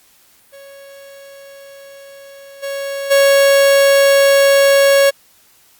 45% pulse tone with level steps, 554.4 Hz, C#5, in tune, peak -36 / -21 / -8 dBFS, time 0.52-5.11 s, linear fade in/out 20 ms, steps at 2.62 / 3.1 s, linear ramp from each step 20 ms, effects white hiss -51 dBFS RMS until 5.79 s + Opus 48 kbps

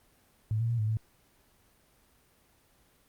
sine tone with pitch steps, 108.7 / 115.4 / 117.7 / 107.5 / 110.3 Hz, A2 / A#2 / A#2 / A2 / A2, -21 / -17 / +17 / -40 / +5 cents, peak -26 dBFS, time 0.51-0.97 s, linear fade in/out 0 ms, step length 92 ms, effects pink hiss -65 dBFS RMS until 3.08 s + Opus 24 kbps

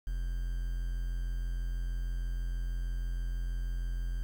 triangle tone with quantisation, 43.13 Hz, F1, 21 cents flat, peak -29 dBFS, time 0.07-4.23 s, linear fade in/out 0 ms, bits 9, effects none

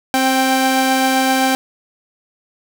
sawtooth tone pair together, 263.9 / 784 Hz, C4 / G5, +15 / 0 cents, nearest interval octave + perfect fifth, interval 1885 cents, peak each -12 dBFS, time 0.14-1.55 s, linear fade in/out 0 ms, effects none

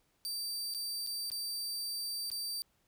sawtooth tone with dropouts, 4656 Hz, D8, 16 cents flat, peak -33 dBFS, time 0.25-2.62 s, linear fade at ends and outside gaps 0 ms, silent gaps 0.739-0.747 / 1.065-1.072 / 1.301-1.317 / 2.301-2.316 s, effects pink hiss -74 dBFS RMS until 2.87 s

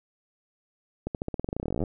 accelerating click train, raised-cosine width 2 ms, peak -16 dBFS, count 24, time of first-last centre 1.07-1.838 s, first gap 78 ms, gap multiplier 0.91, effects none

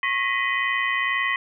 sine tone cluster, 1092 / 1891 / 2013 / 2494 / 3063 Hz, C#6 / A#6 / B6 / D#7 / G7, -26 / +24 / +33 / +3 / -41 cents, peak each -27 / -26 / -25 / -31 / -34 dBFS, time 0.03-1.36 s, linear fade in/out 2 ms, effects none

